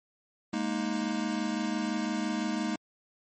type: chord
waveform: square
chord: Ab suspended second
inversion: none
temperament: just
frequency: 207.7 / 233.6 / 311.5 Hz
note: Ab3 / Bb3 / Eb4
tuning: 0 / +4 / +2 cents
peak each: -34 dBFS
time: 0.53-2.76 s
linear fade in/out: 5 ms
effects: MP3 32 kbps